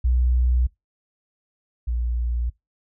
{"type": "tone pair in turn", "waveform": "sine", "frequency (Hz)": [61.74, 59.39], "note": ["B1", "A#1"], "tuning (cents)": [0, 33], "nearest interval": "minor second", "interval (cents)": 67, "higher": "first", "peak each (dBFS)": [-16, -21], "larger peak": "first", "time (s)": [[0.04, 0.67], [1.87, 2.5]], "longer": "neither", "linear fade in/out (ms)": 10, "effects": ["noise-tail reverb RT60 0.2 s tail -24 dB re dry"]}